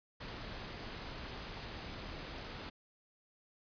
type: noise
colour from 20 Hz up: pink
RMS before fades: -45 dBFS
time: 0.2-2.7 s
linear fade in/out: 10 ms
effects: resampled to 11025 Hz